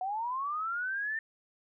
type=linear sweep; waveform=sine; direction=up; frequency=725 to 1808 Hz; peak=-31 dBFS; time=0.01-1.19 s; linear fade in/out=2 ms; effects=none